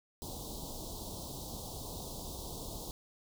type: band-stop noise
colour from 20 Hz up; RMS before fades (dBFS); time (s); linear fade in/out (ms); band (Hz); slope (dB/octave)
pink; -43; 0.22-2.91; 0; 1000 to 3500; 48
effects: none